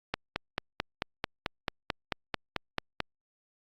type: click train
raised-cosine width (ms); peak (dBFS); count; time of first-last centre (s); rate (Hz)
0.3; -12; 14; 0.14-3.003; 4.54
effects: Opus 48 kbps